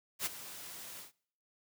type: noise with ADSR envelope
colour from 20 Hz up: white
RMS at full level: -33 dBFS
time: 0.19-1.12 s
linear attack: 67 ms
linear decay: 22 ms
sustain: -14 dB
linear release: 130 ms
effects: noise-tail reverb RT60 0.6 s tail -24 dB re dry + high-pass 80 Hz 12 dB/octave